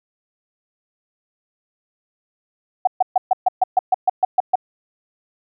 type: tone bursts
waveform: sine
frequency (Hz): 747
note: F#5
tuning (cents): +16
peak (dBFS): -10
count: 12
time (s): 2.85-4.556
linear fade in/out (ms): 5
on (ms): 23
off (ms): 130
effects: none